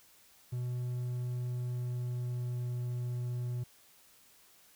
triangle tone with pitch glide, 123.47 to 122.48 Hz, B2 to B2, 0 to -14 cents, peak -31 dBFS, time 0.52-3.64 s, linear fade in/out 10 ms, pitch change -14 cents, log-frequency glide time 1.32-2.87 s, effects white hiss -62 dBFS RMS until 4.75 s

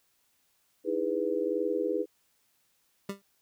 sine chord, E major seventh, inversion third, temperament just, 309 / 329.6 / 412 / 494.4 Hz, D#4 / E4 / G#4 / B4, -12 / 0 / -14 / +2 cents, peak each -35 / -34 / -31 / -31 dBFS, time 0.84-2.06 s, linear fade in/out 50 ms
25% pulse tone with exponential decay, 198.2 Hz, G3, 19 cents sharp, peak -26 dBFS, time 3.09-3.22 s, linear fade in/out 5 ms, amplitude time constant 27 ms
effects white hiss -71 dBFS RMS until 3.41 s

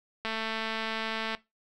click train, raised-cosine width 0.3 ms, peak -17 dBFS, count 245, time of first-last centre 0.25-1.349 s, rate 222 Hz, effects noise-tail reverb RT60 0.2 s tail -18 dB re dry

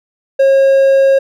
triangle tone, 542 Hz, C#5, 39 cents flat, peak -4 dBFS, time 0.39-1.19 s, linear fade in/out 10 ms, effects none

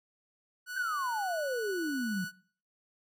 45% pulse tone, 1476 Hz, F#6, 5 cents flat, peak -37 dBFS, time 0.66-2.32 s, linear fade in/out 50 ms
sine exponential sweep, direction down, 1587 to 174.61 Hz, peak -31 dBFS, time 0.76-2.25 s, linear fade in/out 10 ms
effects noise-tail reverb RT60 0.5 s tail -20 dB re dry

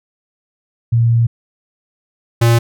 sine / square tone pair in turn, 116.54 / 116.96 Hz, A#2 / A#2, 0 / +6 cents, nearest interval unison, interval 6 cents, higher second, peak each -9 dBFS, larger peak neither, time 0.92-1.27 / 2.41-2.59 s, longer first, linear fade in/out 10 ms, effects none

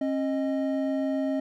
triangle tone pair together, 270.2 / 622.3 Hz, C#4 / D#5, -44 / 0 cents, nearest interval octave + major second, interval 1444 cents, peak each -24 / -28 dBFS, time 0.01-1.4 s, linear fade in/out 5 ms, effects none

